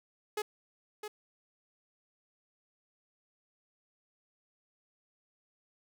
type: tone with echo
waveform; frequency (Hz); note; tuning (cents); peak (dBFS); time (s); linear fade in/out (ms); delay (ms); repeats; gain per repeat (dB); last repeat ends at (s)
sawtooth; 422.3; G#4; +29; -28; 0.37-0.42; 5; 660; 1; -7; 1.08
effects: none